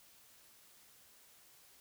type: silence
effects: white hiss -63 dBFS RMS until 1.8 s